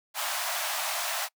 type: high-pass noise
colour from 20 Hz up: pink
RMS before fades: -31 dBFS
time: 0.14-1.29 s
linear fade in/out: 50 ms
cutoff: 600 Hz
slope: 96 dB/octave
effects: noise-tail reverb RT60 0.1 s tail -25 dB re dry